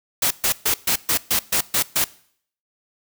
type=noise bursts; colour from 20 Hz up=white; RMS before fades=-19 dBFS; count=9; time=0.22-2.043 s; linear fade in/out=5 ms; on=87 ms; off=130 ms; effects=noise-tail reverb RT60 0.6 s tail -21 dB re dry